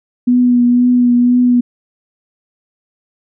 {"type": "tone with vibrato", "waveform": "sine", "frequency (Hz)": 244.9, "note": "B3", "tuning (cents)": -14, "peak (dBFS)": -7, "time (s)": [0.27, 1.61], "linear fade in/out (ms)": 10, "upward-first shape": "triangle", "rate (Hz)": 2, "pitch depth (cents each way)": 24, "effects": []}